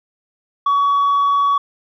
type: tone with tanh clipping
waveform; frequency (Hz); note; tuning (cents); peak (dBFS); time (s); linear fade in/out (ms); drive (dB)
sine; 1129; C#6; +31; -13; 0.66-1.58; 5; 1
effects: none